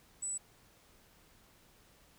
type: tone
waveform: sine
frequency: 7910 Hz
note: B8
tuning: 2 cents sharp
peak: -35 dBFS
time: 0.22-0.38 s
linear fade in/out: 10 ms
effects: pink hiss -64 dBFS RMS until 2.18 s